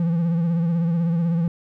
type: tone with vibrato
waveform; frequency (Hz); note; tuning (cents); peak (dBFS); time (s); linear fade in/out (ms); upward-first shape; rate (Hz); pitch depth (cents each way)
triangle; 168.3; E3; +36; -16; 0-1.48; 2; triangle; 16; 70
effects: none